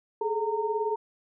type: tone cluster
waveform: sine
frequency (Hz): 417.5 / 435.6 / 919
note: G#4 / A4 / A#5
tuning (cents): +9 / -17 / -25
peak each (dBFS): -30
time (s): 0.21-0.96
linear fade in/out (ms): 5
effects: none